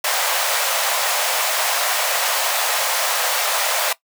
pink high-pass noise, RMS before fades -20 dBFS, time 0.04-3.93 s, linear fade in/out 5 ms, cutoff 550 Hz, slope 48 dB/octave, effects noise-tail reverb RT60 0.1 s tail -18 dB re dry

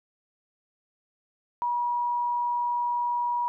sine tone, 963 Hz, B5, 44 cents flat, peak -24 dBFS, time 1.62-3.48 s, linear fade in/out 0 ms, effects none

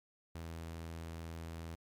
sawtooth tone, 82.41 Hz, E2, in tune, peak -39 dBFS, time 0.35-1.75 s, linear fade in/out 0 ms, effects MP3 96 kbps

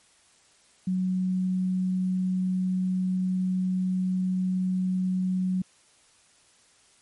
sine tone, 185 Hz, F#3, in tune, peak -23 dBFS, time 0.87-5.62 s, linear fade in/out 5 ms, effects white hiss -60 dBFS RMS until 7.01 s + MP3 48 kbps

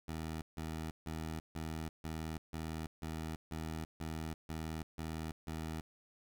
15% pulse tone bursts, 79.7 Hz, D#2, 42 cents sharp, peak -33 dBFS, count 12, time 0.08-5.81 s, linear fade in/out 5 ms, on 340 ms, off 150 ms, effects none

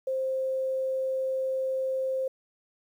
sine tone, 526 Hz, C5, 9 cents sharp, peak -26 dBFS, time 0.07-2.28 s, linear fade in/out 5 ms, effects 10-bit

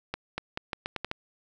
accelerating click train, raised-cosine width 0.3 ms, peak -15 dBFS, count 8, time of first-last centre 0.14-1.114 s, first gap 240 ms, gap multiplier 0.81, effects none

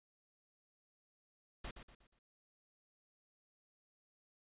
pink noise with echo, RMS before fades -45 dBFS, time 1.64-1.71 s, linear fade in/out 5 ms, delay 120 ms, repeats 4, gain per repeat -8 dB, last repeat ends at 2.19 s, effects resampled to 8000 Hz

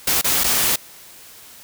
white noise with dropouts, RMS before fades -18 dBFS, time 0.07-0.76 s, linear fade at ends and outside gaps 5 ms, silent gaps 0.214-0.243 / 0.437-0.441 s, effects white hiss -43 dBFS RMS until 1.63 s

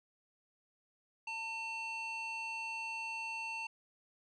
square tone with band-pass filter, 900 Hz, A5, 39 cents sharp, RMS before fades -41 dBFS, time 1.27-3.67 s, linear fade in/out 5 ms, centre 2500 Hz, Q 2.1, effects resampled to 22050 Hz

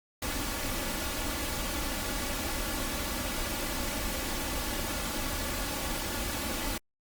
pink noise with comb filter, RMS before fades -33 dBFS, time 0.22-6.78 s, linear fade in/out 5 ms, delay 3.5 ms, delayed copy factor +0.6, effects Opus 48 kbps

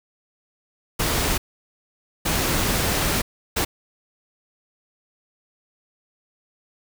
pink noise bursts at uneven times, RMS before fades -22 dBFS, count 3, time 0.99-1.38 / 2.25-3.22 / 3.56-3.65 s, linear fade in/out 10 ms, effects none

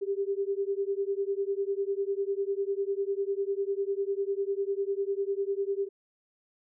sine beating tone pair, 392 / 402 Hz, G4 / G4, 0 / +44 cents, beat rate 10 Hz, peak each -30 / -31 dBFS, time 0.01-5.89 s, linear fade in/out 20 ms, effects none

